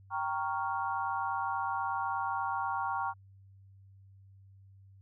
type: chord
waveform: sine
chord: G half-diminished seventh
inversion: none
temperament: equal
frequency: 784 / 932.3 / 1108.7 / 1396.9 Hz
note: G5 / Bb5 / Db6 / F6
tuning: 0 / 0 / 0 / 0 cents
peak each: -36 / -35 / -36 / -39 dBFS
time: 0.1-3.14 s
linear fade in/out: 50 ms
effects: added 97 Hz sine -54 dBFS peak until 5.01 s